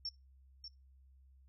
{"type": "tone with echo", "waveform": "sine", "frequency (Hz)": 5440, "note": "F8", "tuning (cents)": -46, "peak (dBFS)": -37, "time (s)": [0.05, 0.09], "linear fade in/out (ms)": 2, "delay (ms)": 590, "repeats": 1, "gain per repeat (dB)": -8, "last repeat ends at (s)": 0.68, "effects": ["noise-tail reverb RT60 0.2 s tail -20 dB re dry", "added 66 Hz sine -60 dBFS peak until 1.48 s"]}